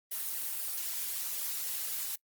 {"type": "noise with flanger", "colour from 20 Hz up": "blue", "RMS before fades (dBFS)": -36, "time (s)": [0.11, 2.16], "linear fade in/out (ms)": 10, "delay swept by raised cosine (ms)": [0.77, 4.87], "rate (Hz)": 3.9, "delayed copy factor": -1, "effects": ["noise-tail reverb RT60 0.1 s tail -26 dB re dry", "Opus 32 kbps"]}